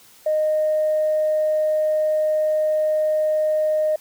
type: tone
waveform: sine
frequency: 617 Hz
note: D#5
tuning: 15 cents flat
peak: -16 dBFS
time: 0.26-3.96 s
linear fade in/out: 5 ms
effects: tanh soft clip ceiling -12 dBFS + white hiss -50 dBFS RMS until 4 s